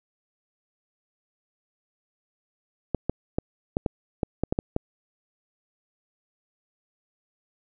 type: clicks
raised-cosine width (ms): 2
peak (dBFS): -10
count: 10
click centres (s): 2.947 / 3.096 / 3.385 / 3.769 / 3.862 / 4.232 / 4.436 / 4.525 / 4.589 / 4.764
effects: none